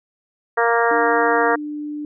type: harmonic tone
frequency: 233.1 Hz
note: A#3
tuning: in tune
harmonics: 2 / 3 / 4 / 5 / 6 / 7 / 8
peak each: -19 / -21 / -22 / -23 / -24 / -24 / -25 dBFS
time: 0.57-1.56 s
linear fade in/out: 10 ms
type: tone with pitch glide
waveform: sine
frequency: 300.8 to 297.2 Hz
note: D4 to D4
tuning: +42 to +21 cents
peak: -25 dBFS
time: 0.91-2.05 s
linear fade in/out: 2 ms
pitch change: -21 cents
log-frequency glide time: 1.12-1.79 s
effects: none